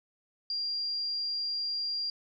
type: tone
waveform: sine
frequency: 4775 Hz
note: D8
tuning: 28 cents sharp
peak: -30 dBFS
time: 0.5-2.1 s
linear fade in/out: 2 ms
effects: 12-bit